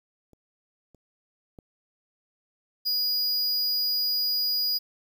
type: clicks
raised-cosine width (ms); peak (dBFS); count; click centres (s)
2; -40 / -40 / -31; 3; 0.333 / 0.947 / 1.588
type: tone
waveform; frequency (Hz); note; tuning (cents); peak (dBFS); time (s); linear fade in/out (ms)
square; 4900; D#8; -27; -24; 2.85-4.79; 20
effects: 10-bit